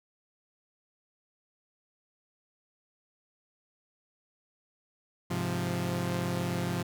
sawtooth chord, F minor, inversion first, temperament equal, 103.83 / 130.81 / 174.61 Hz, Ab2 / C3 / F3, 0 / 0 / 0 cents, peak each -32 / -31 / -28 dBFS, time 5.3-6.83 s, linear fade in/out 10 ms, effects none

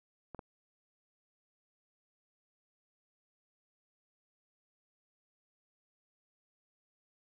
clicks, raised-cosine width 1 ms, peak -30 dBFS, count 2, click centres 0.347 / 0.392 s, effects none

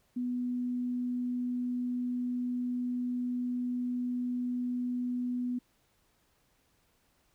sine tone, 246.9 Hz, B3, in tune, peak -30 dBFS, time 0.16-5.59 s, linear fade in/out 10 ms, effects pink hiss -71 dBFS RMS until 7.34 s

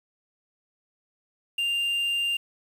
triangle tone with quantisation, 2794 Hz, F7, in tune, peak -22 dBFS, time 1.58-2.37 s, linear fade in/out 5 ms, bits 8, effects none

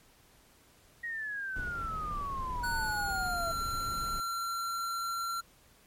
sine exponential sweep, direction down, 1900 to 659.3 Hz, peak -34 dBFS, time 1.03-3.52 s, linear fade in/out 10 ms
brown noise, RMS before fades -40 dBFS, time 1.56-4.2 s, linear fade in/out 0 ms
square tone with pitch glide, 1480 to 1365 Hz, F#6 to F6, 0 to -40 cents, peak -33 dBFS, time 2.63-5.41 s, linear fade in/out 10 ms, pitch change -140 cents, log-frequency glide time 2.81-3.51 s
effects pink hiss -62 dBFS RMS until 5.86 s + MP3 64 kbps

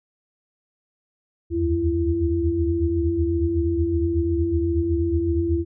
sine tone cluster, 74.3 / 79.5 / 87.7 / 336.8 Hz, D2 / D#2 / F2 / E4, +21 / +38 / +8 / +37 cents, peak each -29 / -26 / -26 / -21 dBFS, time 1.5-5.65 s, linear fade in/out 50 ms, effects none

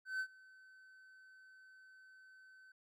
triangle tone with ADSR envelope, 1527 Hz, G6, 46 cents flat, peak -33 dBFS, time 0.05-2.72 s, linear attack 150 ms, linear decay 70 ms, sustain -24 dB, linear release 4 ms, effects none

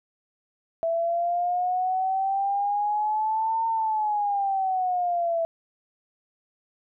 sine exponential two-way sweep, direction up then down, 659.3 to 910 to 659.3 Hz, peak -22 dBFS, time 0.83-5.45 s, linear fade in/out 0 ms, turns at 3.67 s, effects none

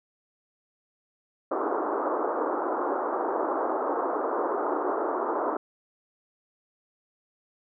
pink band-pass noise, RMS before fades -28 dBFS, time 1.51-5.57 s, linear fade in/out 5 ms, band 300 to 1300 Hz, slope 48 dB/octave, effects none

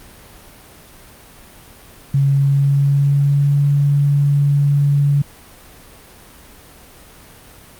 sine tone with pitch glide, 138.59 to 142.65 Hz, C#3 to C#3, 0 to +50 cents, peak -11 dBFS, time 2.14-5.22 s, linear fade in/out 5 ms, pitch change +50 cents, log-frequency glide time 2.28-3.61 s, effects pink hiss -42 dBFS RMS until 7.79 s + Opus 32 kbps

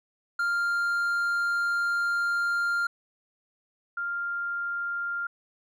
triangle / sine tone pair in turn, 1396.9 / 1396.9 Hz, F6 / F6, 0 / 0 cents, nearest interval unison, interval 0 cents, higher neither, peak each -22 / -28 dBFS, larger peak first, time 0.39-2.87 / 3.97-5.27 s, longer first, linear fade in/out 5 ms, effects none

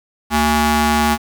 sawtooth ring-modulated tone, 300.2 Hz, D4, 38 cents sharp, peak -6 dBFS, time 0.3-1.18 s, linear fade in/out 50 ms, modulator 528 Hz, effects 8-bit

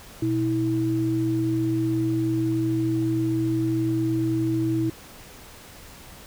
sine tone pair together, 121.8 / 324.2 Hz, B2 / E4, -24 / -29 cents, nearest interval octave + perfect fourth, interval 1695 cents, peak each -26 / -22 dBFS, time 0.22-4.9 s, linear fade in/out 5 ms, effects pink hiss -45 dBFS RMS until 6.26 s

